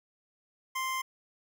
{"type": "tone", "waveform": "25% pulse", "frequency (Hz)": 1046.5, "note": "C6", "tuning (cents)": 0, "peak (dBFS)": -27, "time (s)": [0.75, 1.02], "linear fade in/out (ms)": 10, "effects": []}